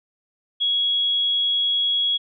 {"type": "tone", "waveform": "sine", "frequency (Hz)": 3330, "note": "G#7", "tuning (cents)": 4, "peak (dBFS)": -18, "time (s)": [0.6, 2.18], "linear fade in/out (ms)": 20, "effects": []}